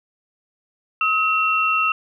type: tone pair together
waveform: sine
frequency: 1279.2 / 2720 Hz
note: D#6 / F7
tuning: +48 / -46 cents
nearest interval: octave + minor second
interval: 1306 cents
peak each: -19 dBFS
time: 1.01-1.92 s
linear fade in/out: 2 ms
effects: none